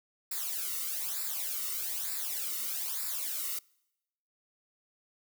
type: noise with flanger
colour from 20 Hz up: blue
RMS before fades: -35 dBFS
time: 0.31-3.59 s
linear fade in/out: 5 ms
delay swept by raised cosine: 0.32 to 1.24 ms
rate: 1.1 Hz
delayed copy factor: -0.85
effects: noise-tail reverb RT60 0.9 s tail -26 dB re dry